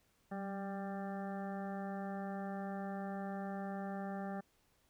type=harmonic tone with a mistuned harmonic; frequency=197.3 Hz; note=G3; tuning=11 cents sharp; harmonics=1 / 2 / 3 / 4 / 6 / 7 / 8 / 9; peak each=-41 / -50 / -48 / -46 / -55 / -57 / -59 / -56 dBFS; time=0.31-4.41 s; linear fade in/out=10 ms; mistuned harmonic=1; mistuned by=-36 cents; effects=pink hiss -74 dBFS RMS until 4.89 s